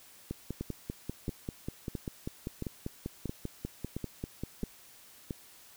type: two click trains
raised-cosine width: 3 ms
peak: -22 / -22 dBFS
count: 23 / 8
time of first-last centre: 0.31-4.632 / 0.61-5.308 s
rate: 5.09 / 1.49 Hz
effects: white hiss -56 dBFS RMS until 5.76 s